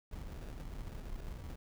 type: noise with sample-and-hold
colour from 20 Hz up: brown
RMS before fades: -44 dBFS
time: 0.11-1.56 s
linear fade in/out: 5 ms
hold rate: 1050 Hz
effects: none